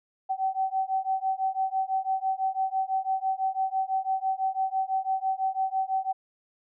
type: beating tone pair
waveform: sine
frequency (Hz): 762 / 768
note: G5 / G5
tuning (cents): -49 / -36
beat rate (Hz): 6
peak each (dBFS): -28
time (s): 0.29-6.13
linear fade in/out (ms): 20
effects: none